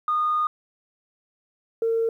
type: tone pair in turn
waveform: sine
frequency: 1227 / 455.2 Hz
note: D#6 / A#4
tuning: -25 / -41 cents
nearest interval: octave + perfect fourth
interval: 1716 cents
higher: first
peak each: -19 dBFS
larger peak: neither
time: 0.08-0.47 / 1.82-2.09 s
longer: first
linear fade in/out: 2 ms
effects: tanh soft clip ceiling -15 dBFS + 10-bit

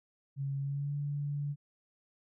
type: tone with pitch glide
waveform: sine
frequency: 138.2 to 144.24 Hz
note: C#3 to D3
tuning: -5 to -31 cents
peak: -32 dBFS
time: 0.36-1.56 s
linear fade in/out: 50 ms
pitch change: +74 cents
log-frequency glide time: 0.59-0.94 s
effects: none

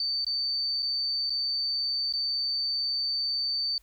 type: tone with dropouts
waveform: sine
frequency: 4569 Hz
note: D8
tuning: 48 cents flat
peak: -26 dBFS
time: 0-3.78 s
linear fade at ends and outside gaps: 2 ms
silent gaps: 0.247-0.266 / 0.823-0.827 / 1.297-1.303 / 2.126-2.136 s
effects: added 50 Hz sine -59 dBFS peak until 3.82 s + white hiss -66 dBFS RMS until 3.82 s

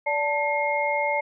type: tone cluster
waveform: sine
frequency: 581 / 885 / 2140 Hz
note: D5 / A5 / C7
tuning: -19 / +10 / +38 cents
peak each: -26 dBFS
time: 0.06-1.21 s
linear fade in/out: 10 ms
effects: none

